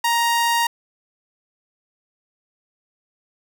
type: tone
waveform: sawtooth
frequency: 936 Hz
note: A#5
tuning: 7 cents sharp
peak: -13 dBFS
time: 0.04-0.67 s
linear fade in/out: 5 ms
effects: none